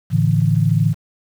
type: chord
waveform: sine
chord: A suspended fourth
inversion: none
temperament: equal with one note detuned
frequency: 110 / 143.98 / 164.81 Hz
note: A2 / D3 / E3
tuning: 0 / -34 / 0 cents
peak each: -17 dBFS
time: 0.1-0.95 s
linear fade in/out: 50 ms
effects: 7-bit